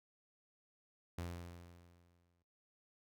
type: tone with exponential decay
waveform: sawtooth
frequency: 86.8 Hz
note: F2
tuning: 10 cents flat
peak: -36 dBFS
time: 1.18-2.43 s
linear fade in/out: 5 ms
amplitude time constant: 270 ms
effects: noise-tail reverb RT60 0.3 s tail -18 dB re dry